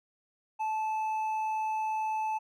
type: tone with hard clipping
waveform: sine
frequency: 871 Hz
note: A5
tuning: 18 cents flat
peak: -30 dBFS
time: 0.59-2.39 s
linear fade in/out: 20 ms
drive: 4 dB
effects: none